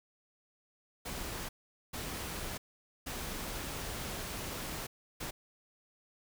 pink noise bursts at uneven times, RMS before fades -40 dBFS, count 4, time 1.05-1.49 / 1.93-2.58 / 3.06-4.87 / 5.2-5.31 s, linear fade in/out 10 ms, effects none

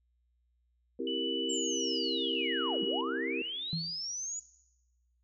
sine chord, C dominant seventh, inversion none, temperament equal, 261.6 / 329.6 / 392 / 466.2 Hz, C4 / E4 / G4 / Bb4, 0 / 0 / 0 / 0 cents, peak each -38 dBFS, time 0.99-3.42 s, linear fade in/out 5 ms
sine tone with pitch glide, 2973 to 2917 Hz, F#7 to F#7, +8 to -25 cents, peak -35 dBFS, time 1.07-3.01 s, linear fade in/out 2 ms, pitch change -33 cents, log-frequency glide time 1.53-2.2 s
sine linear two-way sweep, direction down then up, 7600 to 176.9 to 6970 Hz, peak -35 dBFS, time 1.49-4.4 s, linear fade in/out 10 ms, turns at 2.83 s
sine tone with exponential decay, 164.81 Hz, E3, in tune, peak -29 dBFS, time 3.73-4.06 s, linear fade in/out 0 ms, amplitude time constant 70 ms
effects noise-tail reverb RT60 1.0 s tail -18 dB re dry + added 60 Hz sine -70 dBFS peak until 5.23 s

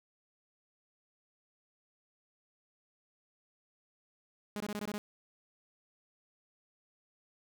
sawtooth tone bursts, 207.7 Hz, G#3, in tune, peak -32 dBFS, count 7, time 4.56-4.98 s, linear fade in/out 0 ms, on 42 ms, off 21 ms, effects none

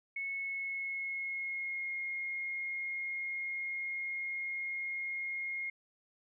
sine tone with pitch glide, 2198 to 2144 Hz, C#7 to C7, -15 to +42 cents, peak -35 dBFS, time 0.16-5.7 s, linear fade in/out 5 ms, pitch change -43 cents, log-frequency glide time 0.33-1.94 s, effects none

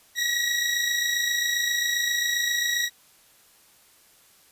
20% pulse tone pair together, 1892.5 / 1920 Hz, A#6 / B6, +26 / -49 cents, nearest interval unison, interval 25 cents, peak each -23 / -19 dBFS, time 0.15-2.9 s, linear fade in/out 50 ms, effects white hiss -57 dBFS RMS until 4.51 s + resampled to 32000 Hz

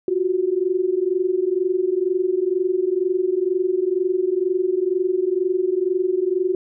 sine tone pair together, 355.3 / 377.4 Hz, F4 / F#4, +30 / +34 cents, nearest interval minor second, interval 104 cents, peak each -21 / -20 dBFS, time 0.08-6.55 s, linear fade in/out 2 ms, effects none

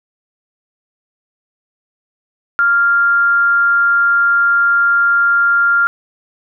sine tone with frequency modulation, 1395 Hz, F6, 2 cents flat, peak -9 dBFS, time 2.59-5.87 s, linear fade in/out 0 ms, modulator 250 Hz, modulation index 0.2, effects none

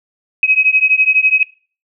sine beating tone pair, 2534 / 2546 Hz, D#7 / D#7, +31 / +39 cents, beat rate 12 Hz, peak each -12 dBFS, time 0.43-1.43 s, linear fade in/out 2 ms, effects noise-tail reverb RT60 0.4 s tail -22 dB re dry

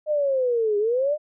sine linear two-way sweep, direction down then up, 617 to 404.3 to 617 Hz, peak -19 dBFS, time 0.06-1.18 s, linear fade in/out 50 ms, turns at 0.78 s, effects none

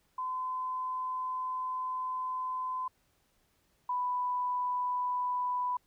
sine tone pair in turn, 1021 / 991.9 Hz, C6 / B5, -43 / +7 cents, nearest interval minor second, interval 50 cents, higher first, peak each -32 / -29 dBFS, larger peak second, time 0.18-2.88 / 3.89-5.77 s, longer first, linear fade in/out 5 ms, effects pink hiss -72 dBFS RMS until 5.86 s

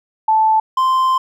sine / triangle tone pair in turn, 876 / 1041.7 Hz, A5 / C6, -8 / -8 cents, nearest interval minor third, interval 300 cents, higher second, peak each -10 dBFS, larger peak neither, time 0.28-0.6 / 0.77-1.18 s, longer second, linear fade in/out 5 ms, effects none

